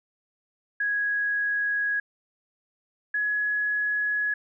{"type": "tone pair in turn", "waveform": "sine", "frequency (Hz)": [1661.2, 1684.4], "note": ["G#6", "G#6"], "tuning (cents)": [0, 24], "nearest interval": "unison", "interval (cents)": 24, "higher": "second", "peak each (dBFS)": [-23, -23], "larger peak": "neither", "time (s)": [[0.8, 2], [3.14, 4.34]], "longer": "neither", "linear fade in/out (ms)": 5, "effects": []}